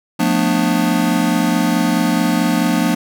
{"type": "chord", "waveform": "square", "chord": "B half-diminished seventh", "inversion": "second", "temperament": "just", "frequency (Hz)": [177.8, 222.2, 246.9, 296.3], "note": ["F3", "A3", "B3", "D4"], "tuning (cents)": [31, 17, 0, 15], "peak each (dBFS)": -20, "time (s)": [0.19, 2.95], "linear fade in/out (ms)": 10, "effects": []}